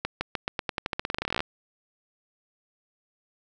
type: accelerating click train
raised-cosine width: 0.3 ms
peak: -11 dBFS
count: 24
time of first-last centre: 0.05-1.405 s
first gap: 160 ms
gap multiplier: 0.89
effects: none